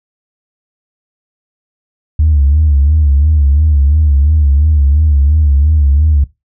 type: tone with vibrato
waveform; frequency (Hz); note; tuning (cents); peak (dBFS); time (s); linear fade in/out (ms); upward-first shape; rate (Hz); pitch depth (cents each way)
sine; 73.42; D2; 0; -5; 2.19-6.24; 5; sine; 2.9; 110
effects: noise-tail reverb RT60 0.2 s tail -18 dB re dry + tanh soft clip ceiling -2 dBFS